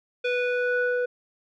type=tone with low-pass filter sweep; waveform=square; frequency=492.8 Hz; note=B4; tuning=4 cents flat; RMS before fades=-25 dBFS; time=0.24-1.06 s; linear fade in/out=10 ms; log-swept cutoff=2900 to 1100 Hz; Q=3; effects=none